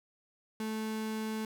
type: tone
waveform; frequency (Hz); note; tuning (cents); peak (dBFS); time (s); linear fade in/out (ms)
35% pulse; 218.5; A3; -12; -32; 0.6-1.45; 2
effects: none